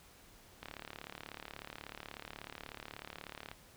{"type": "click train", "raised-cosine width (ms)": 0.3, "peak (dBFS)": -28, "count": 106, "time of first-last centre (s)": [0.63, 3.515], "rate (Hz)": 36.4, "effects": ["pink hiss -60 dBFS RMS until 3.76 s"]}